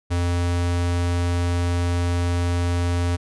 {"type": "tone", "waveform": "square", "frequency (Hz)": 87.31, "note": "F2", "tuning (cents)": 0, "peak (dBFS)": -20, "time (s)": [0.1, 3.17], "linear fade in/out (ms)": 20, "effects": ["resampled to 24000 Hz"]}